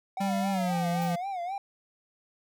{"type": "tone with vibrato", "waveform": "triangle", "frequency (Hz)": 740, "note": "F#5", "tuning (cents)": 0, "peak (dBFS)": -29, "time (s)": [0.17, 1.58], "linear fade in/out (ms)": 2, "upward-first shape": "sine", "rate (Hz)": 3.8, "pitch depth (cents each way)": 130}
{"type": "tone with pitch glide", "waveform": "square", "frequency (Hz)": [196, 171.62], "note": ["G3", "F3"], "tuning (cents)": [0, -30], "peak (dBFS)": -28, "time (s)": [0.2, 1.16], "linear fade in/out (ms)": 10, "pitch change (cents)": -230, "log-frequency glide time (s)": [0.5, 0.78]}
{"type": "noise with exponential decay", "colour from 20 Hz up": "violet", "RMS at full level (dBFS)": -44, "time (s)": [1.02, 1.24], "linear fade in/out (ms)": 0, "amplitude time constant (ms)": 46}
{"effects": []}